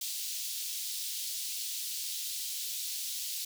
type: high-pass noise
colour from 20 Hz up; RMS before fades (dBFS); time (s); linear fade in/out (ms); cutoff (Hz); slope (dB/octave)
pink; -37; 0.01-3.45; 5; 3500; 24
effects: none